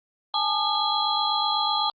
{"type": "tone cluster", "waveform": "sine", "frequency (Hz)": [826, 874, 1211, 3326, 4083], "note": ["G#5", "A5", "D#6", "G#7", "C8"], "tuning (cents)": [-10, -12, -47, 2, -43], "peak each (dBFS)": -28, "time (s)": [0.34, 1.9], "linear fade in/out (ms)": 2, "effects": ["Opus 32 kbps"]}